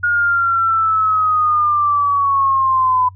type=linear sweep; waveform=sine; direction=down; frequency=1436 to 999 Hz; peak=-12 dBFS; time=0.03-3.09 s; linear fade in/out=10 ms; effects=noise-tail reverb RT60 0.1 s tail -23 dB re dry + added 94 Hz sine -36 dBFS peak until 3.15 s